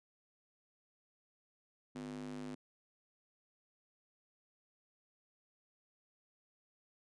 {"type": "tone with high-pass filter", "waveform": "square", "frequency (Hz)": 50.7, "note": "G#1", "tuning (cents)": -41, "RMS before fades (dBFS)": -45, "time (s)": [1.95, 2.55], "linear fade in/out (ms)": 5, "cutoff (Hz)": 230, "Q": 3.4, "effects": ["resampled to 22050 Hz"]}